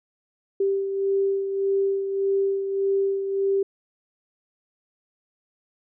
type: beating tone pair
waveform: sine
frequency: 392 / 393.7 Hz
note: G4 / G4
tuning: 0 / +8 cents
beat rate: 1.7 Hz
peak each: -21 / -30 dBFS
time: 0.6-3.63 s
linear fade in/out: 5 ms
effects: none